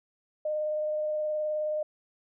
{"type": "tone with vibrato", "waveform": "sine", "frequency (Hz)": 610, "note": "D#5", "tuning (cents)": -34, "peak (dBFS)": -27, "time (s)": [0.45, 1.83], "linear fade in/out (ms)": 5, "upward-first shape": "sine", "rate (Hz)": 19, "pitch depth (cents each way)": 12, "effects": []}